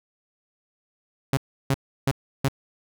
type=tone bursts; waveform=sawtooth; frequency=135.9 Hz; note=C#3; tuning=34 cents flat; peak=-15 dBFS; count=4; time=1.33-2.484 s; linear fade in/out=2 ms; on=41 ms; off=330 ms; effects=none